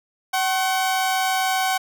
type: tone pair together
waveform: sawtooth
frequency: 757 / 1082.1 Hz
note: F#5 / C#6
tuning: +39 / -42 cents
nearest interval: tritone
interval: 619 cents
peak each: -16 / -25 dBFS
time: 0.33-1.78 s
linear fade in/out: 10 ms
effects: none